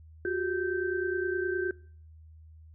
sine tone cluster, 361 / 390.7 / 1557 Hz, F#4 / G4 / G6, -43 / -6 / -12 cents, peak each -30 / -34 / -34 dBFS, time 0.25-1.71 s, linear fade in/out 2 ms, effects noise-tail reverb RT60 0.5 s tail -23 dB re dry + added 79 Hz sine -49 dBFS peak until 2.74 s

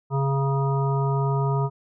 harmonic tone with a mistuned harmonic, 137.6 Hz, C#3, 12 cents flat, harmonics 1 / 3 / 5 / 7 / 9, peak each -21 / -29 / -34 / -30 / -34 dBFS, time 0.1-1.7 s, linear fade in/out 50 ms, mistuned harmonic 7, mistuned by -15 cents, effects none

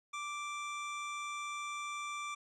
25% pulse tone, 1174.7 Hz, D6, in tune, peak -35 dBFS, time 0.13-2.35 s, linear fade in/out 10 ms, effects resampled to 22050 Hz

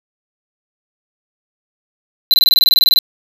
square tone bursts, 4029 Hz, B7, 34 cents sharp, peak -8 dBFS, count 14, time 2.31-2.988 s, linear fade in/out 0 ms, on 28 ms, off 22 ms, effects none

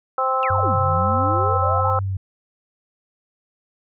harmonic tone, 261.6 Hz, C4, in tune, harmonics 2 / 3 / 4 / 5, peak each -24 / -24 / -25 / -21 dBFS, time 0.18-1.99 s, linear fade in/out 2 ms
sine exponential two-way sweep, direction down then up, 2822 to 120.8 to 896 Hz, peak -26 dBFS, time 0.43-1.9 s, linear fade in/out 0 ms, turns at 0.78 s
sine tone with vibrato, 94.6 Hz, F#2, 39 cents sharp, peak -21 dBFS, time 0.5-2.17 s, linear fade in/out 5 ms, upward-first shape sine, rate 1.5 Hz, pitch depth 49 cents each way
effects none

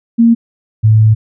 sine tone pair in turn, 231.5 / 109.25 Hz, A#3 / A2, -12 / -12 cents, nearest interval octave + minor second, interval 1300 cents, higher first, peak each -4 dBFS, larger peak neither, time 0.18-0.35 / 0.83-1.15 s, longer second, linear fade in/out 20 ms, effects none

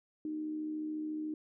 sine tone with amplitude modulation, 307.8 Hz, D#4, 19 cents flat, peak -33 dBFS, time 0.25-1.34 s, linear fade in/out 2 ms, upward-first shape sine, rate 74 Hz, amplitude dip 40%, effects none

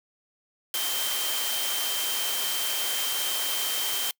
sine tone in noise, 3136 Hz, G7, in tune, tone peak -31 dBFS, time 0.74-4.11 s, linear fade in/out 2 ms, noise white, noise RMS -29 dBFS, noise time 0.74-4.11 s, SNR -5 dB, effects noise-tail reverb RT60 0.1 s tail -26 dB re dry + high-pass 400 Hz 12 dB/octave

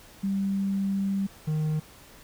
sine / triangle tone pair in turn, 196 / 154.62 Hz, G3 / D#3, 0 / -11 cents, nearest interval major third, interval 411 cents, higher first, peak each -24 / -22 dBFS, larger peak second, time 0.23-1.27 / 1.47-1.8 s, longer first, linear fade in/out 10 ms, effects pink hiss -51 dBFS RMS until 2.23 s

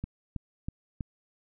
click train, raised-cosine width 5 ms, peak -21 dBFS, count 4, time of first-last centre 0.04-1.008 s, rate 3.1 Hz, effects none

